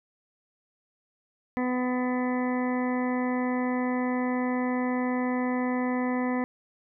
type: harmonic tone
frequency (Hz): 250.8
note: B3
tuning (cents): +27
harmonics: 1 / 2 / 3 / 4 / 5 / 7 / 8 / 9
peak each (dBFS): -26 / -33 / -36 / -36 / -44 / -41 / -39 / -51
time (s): 1.57-6.44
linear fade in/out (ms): 0
effects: none